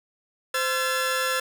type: tone cluster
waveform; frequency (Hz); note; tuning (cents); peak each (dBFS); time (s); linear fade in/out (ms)
sawtooth; 518 / 1352 / 1720; C5 / E6 / A6; -17 / +43 / -40; -24; 0.54-1.4; 5
effects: none